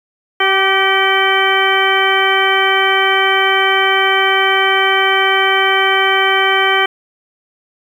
harmonic tone with a mistuned harmonic, 385.1 Hz, G4, 31 cents flat, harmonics 1 / 2 / 3 / 4 / 5 / 6 / 8, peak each -18 / -18 / -18 / -18 / -18 / -18 / -18 dBFS, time 0.4-6.86 s, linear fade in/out 5 ms, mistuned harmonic 3, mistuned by +27 cents, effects 7-bit

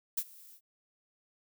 violet noise with ADSR envelope, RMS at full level -30 dBFS, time 0.17-0.61 s, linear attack 8 ms, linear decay 56 ms, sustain -24 dB, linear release 73 ms, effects none

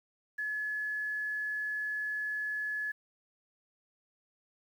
sine tone, 1706 Hz, G#6, 46 cents sharp, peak -32 dBFS, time 0.38-2.92 s, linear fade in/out 10 ms, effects 10-bit

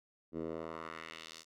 10% pulse tone with band-pass filter sweep, 81 Hz, E2, 30 cents flat, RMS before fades -44 dBFS, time 0.32-1.45 s, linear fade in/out 50 ms, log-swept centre 300 to 6000 Hz, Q 1.4, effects none

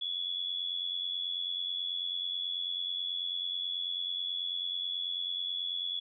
sine tone with amplitude modulation, 3400 Hz, G#7, 40 cents sharp, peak -29 dBFS, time 0.01-6 s, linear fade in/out 10 ms, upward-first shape sine, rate 89.2 Hz, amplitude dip 70%, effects none

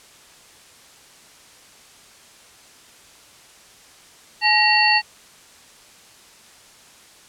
sine tone cluster, 852 / 1895 / 2734 / 4473 Hz, G#5 / A#6 / F7 / C#8, +44 / +28 / -37 / +15 cents, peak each -19 dBFS, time 4.41-5.02 s, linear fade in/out 50 ms, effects white hiss -48 dBFS RMS until 7.28 s + low-pass 9000 Hz 12 dB/octave

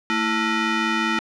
15% pulse ring-modulated tone, 555 Hz, C#5, 2 cents sharp, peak -10 dBFS, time 0.1-1.19 s, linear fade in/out 0 ms, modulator 780 Hz, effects low-pass 4000 Hz 12 dB/octave

